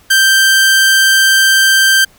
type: tone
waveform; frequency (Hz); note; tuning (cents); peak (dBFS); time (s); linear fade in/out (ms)
sawtooth; 1568; G6; 0; -3; 0.1-2.05; 10
effects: pink hiss -47 dBFS RMS until 2.18 s